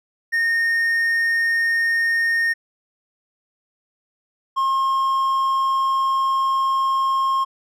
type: tone pair in turn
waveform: triangle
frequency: 1840 / 1071.8 Hz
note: A#6 / C6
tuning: -23 / +41 cents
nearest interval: major sixth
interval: 936 cents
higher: first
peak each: -15 dBFS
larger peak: neither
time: 0.32-2.54 / 4.56-7.45 s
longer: second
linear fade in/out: 20 ms
effects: none